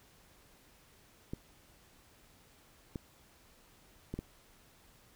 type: clicks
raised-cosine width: 3 ms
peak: -25 dBFS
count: 4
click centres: 1.335 / 2.958 / 4.14 / 4.19 s
effects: pink hiss -63 dBFS RMS until 5.15 s